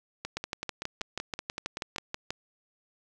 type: two click trains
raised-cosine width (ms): 0.2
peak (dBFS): -15 / -17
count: 13 / 10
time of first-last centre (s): 0.37-2.305 / 0.25-1.961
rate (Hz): 6.2 / 5.26
effects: none